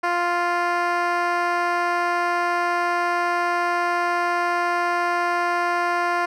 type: tone with band-pass filter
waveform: 10% pulse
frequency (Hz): 349.2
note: F4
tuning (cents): 0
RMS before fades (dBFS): -22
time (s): 0.03-6.26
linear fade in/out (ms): 10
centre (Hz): 910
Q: 0.76
effects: none